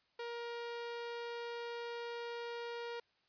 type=tone; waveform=sawtooth; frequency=471.7 Hz; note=A#4; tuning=20 cents sharp; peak=-37 dBFS; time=0.19-3 s; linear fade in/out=5 ms; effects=white hiss -75 dBFS RMS until 3.28 s + resampled to 11025 Hz